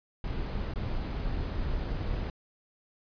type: noise with dropouts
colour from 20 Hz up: brown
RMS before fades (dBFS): -32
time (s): 0.24-2.3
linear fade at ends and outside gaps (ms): 2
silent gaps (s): 0.737-0.758
effects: resampled to 11025 Hz